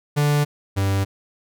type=tone pair in turn; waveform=45% pulse; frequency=146.5 / 97.78 Hz; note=D3 / G2; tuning=-4 / -4 cents; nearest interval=perfect fifth; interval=700 cents; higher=first; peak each=-16 / -18 dBFS; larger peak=first; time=0.16-0.45 / 0.76-1.05 s; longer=neither; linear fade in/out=20 ms; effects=none